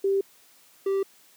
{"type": "tone pair in turn", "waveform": ["sine", "triangle"], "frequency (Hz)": [392, 390.4], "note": ["G4", "G4"], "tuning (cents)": [0, -7], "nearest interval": "unison", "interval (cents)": 7, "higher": "first", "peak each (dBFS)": -20, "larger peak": "neither", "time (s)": [[0.04, 0.21], [0.86, 1.03]], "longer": "neither", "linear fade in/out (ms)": 5, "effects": ["white hiss -57 dBFS RMS until 1.36 s", "high-pass 150 Hz 12 dB/octave"]}